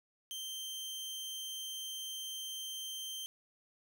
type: tone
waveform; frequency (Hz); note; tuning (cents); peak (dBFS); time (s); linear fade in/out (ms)
sawtooth; 3136; G7; 0; -37; 0.31-3.26; 0
effects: none